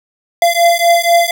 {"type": "beating tone pair", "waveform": "square", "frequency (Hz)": [683, 687.1], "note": ["F5", "F5"], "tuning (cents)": [-39, -28], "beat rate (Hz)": 4.1, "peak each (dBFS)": -12, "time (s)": [0.42, 1.31], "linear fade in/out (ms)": 2, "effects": []}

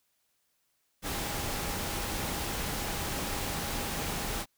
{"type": "tone in noise", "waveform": "sine", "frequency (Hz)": 814, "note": "G#5", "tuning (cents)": -35, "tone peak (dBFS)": -45, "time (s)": [1.02, 4.46], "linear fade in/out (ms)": 50, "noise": "pink", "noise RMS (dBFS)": -34, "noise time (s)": [1.02, 4.46], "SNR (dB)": -14, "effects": ["white hiss -75 dBFS RMS until 4.57 s"]}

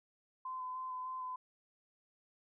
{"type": "tone with vibrato", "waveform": "sine", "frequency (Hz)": 1023, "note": "C6", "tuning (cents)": -39, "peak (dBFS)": -39, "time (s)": [0.45, 1.36], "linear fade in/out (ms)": 5, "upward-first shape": "square", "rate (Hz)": 3.3, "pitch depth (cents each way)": 13, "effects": []}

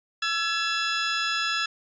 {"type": "tone pair together", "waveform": "20% pulse", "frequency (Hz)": [1336, 1695], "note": ["E6", "G#6"], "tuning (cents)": [23, 35], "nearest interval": "major third", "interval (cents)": 412, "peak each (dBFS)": -22, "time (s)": [0.22, 1.66], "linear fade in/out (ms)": 5, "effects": ["resampled to 16000 Hz", "9-bit"]}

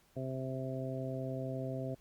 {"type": "harmonic tone", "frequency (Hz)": 131.3, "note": "C3", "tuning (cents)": 6, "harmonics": [1, 2, 3, 4, 5], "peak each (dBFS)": [-39, -42, -45, -44, -43], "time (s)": [0.16, 1.95], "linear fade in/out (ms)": 10, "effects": ["pink hiss -68 dBFS RMS until 2 s", "Opus 48 kbps"]}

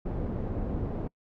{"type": "low-pass noise", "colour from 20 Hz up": "pink", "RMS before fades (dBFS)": -32, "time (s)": [0.05, 1.08], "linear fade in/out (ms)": 10, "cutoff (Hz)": 480, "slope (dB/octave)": 12, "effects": ["noise-tail reverb RT60 0.1 s tail -25 dB re dry"]}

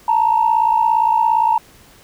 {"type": "tone pair together", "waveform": "sine", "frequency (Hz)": [880, 937.4], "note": ["A5", "A#5"], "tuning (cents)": [0, 9], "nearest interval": "minor second", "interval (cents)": 109, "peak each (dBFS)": -14, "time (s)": [0.08, 1.58], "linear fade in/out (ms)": 5, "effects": ["tanh soft clip ceiling -5 dBFS", "pink hiss -47 dBFS RMS until 2.03 s"]}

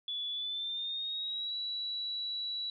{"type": "tone with pitch glide", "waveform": "sine", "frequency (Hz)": [3436, 3924], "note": ["A7", "B7"], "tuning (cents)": [-42, -12], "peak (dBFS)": -34, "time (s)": [0.08, 2.7], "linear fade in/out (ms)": 2, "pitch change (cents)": 230, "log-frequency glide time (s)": [0.31, 1.55], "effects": []}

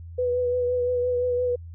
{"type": "tone with vibrato", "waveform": "sine", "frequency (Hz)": 493.9, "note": "B4", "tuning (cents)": 0, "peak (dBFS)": -21, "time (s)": [0.18, 1.56], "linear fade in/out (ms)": 10, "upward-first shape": "triangle", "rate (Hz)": 5.8, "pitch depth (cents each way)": 28, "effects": ["added 84 Hz sine -37 dBFS peak until 1.74 s"]}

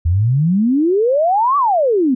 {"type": "exponential two-way sweep", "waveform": "sine", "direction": "up then down", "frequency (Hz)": [79.1, 1174.7, 240.1], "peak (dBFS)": -11, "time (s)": [0.05, 2.15], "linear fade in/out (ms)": 10, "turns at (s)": 1.57, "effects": []}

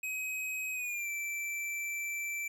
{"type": "tone with pitch glide", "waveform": "square", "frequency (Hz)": [2532, 2335], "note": ["D#7", "D7"], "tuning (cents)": [30, -11], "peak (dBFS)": -35, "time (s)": [0.03, 2.48], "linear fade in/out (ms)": 5, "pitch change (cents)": -141, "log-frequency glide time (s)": [0.73, 1.09], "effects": ["12-bit"]}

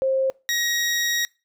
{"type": "tone pair in turn", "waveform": ["sine", "20% pulse"], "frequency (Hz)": [531, 1892.3], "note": ["C5", "A#6"], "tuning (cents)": [25, 25], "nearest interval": "octave + minor seventh", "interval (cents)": 2200, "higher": "second", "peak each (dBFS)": [-18, -16], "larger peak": "second", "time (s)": [[0.02, 0.3], [0.49, 1.25]], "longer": "second", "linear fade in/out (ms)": 0, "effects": ["noise-tail reverb RT60 0.3 s tail -24 dB re dry"]}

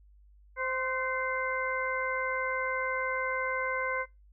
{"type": "harmonic tone with a mistuned harmonic", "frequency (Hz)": 520, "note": "C5", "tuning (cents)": -11, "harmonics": [1, 2, 3, 4], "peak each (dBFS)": [-35, -35, -35, -35], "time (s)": [0.56, 4.06], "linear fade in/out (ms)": 50, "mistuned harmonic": 3, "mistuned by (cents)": -38, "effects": ["noise-tail reverb RT60 0.2 s tail -20 dB re dry", "added 50 Hz sine -55 dBFS peak until 4.32 s"]}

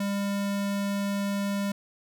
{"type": "tone", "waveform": "square", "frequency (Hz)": 200.3, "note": "G3", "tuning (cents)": 38, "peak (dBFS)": -27, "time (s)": [0, 1.72], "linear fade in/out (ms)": 5, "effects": []}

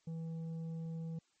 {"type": "tone with tanh clipping", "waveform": "sine", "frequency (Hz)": 163.4, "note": "E3", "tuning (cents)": -15, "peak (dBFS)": -40, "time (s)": [0.07, 1.19], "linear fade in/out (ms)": 5, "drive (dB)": 6, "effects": ["white hiss -75 dBFS RMS until 1.4 s", "MP3 32 kbps"]}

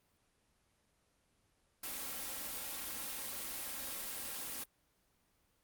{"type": "noise with comb filter", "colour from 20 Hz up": "white", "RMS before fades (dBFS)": -42, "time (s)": [1.83, 4.64], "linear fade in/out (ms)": 5, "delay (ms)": 3.7, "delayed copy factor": 0.55, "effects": ["pink hiss -75 dBFS RMS until 5.63 s", "Opus 24 kbps"]}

